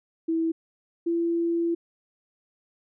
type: tone pair in turn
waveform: sine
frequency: 326.9 / 337.5 Hz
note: E4 / E4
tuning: -14 / +41 cents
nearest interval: minor second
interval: 55 cents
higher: second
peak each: -22 dBFS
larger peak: neither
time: 0.28-0.52 / 1.06-1.75 s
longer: second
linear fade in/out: 10 ms
effects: none